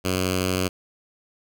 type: tone with notch filter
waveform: 5% pulse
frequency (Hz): 92.5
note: F#2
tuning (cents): 0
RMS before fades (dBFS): -24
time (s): 0.04-0.69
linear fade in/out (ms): 20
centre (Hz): 850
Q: 0.93
effects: none